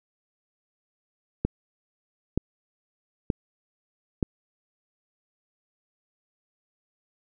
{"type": "click train", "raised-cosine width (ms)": 3, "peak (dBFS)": -10, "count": 4, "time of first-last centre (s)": [1.45, 4.228], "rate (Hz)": 1.08, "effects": []}